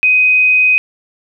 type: tone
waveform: sine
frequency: 2508 Hz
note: D#7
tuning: 13 cents sharp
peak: -7 dBFS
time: 0.03-0.78 s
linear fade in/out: 0 ms
effects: none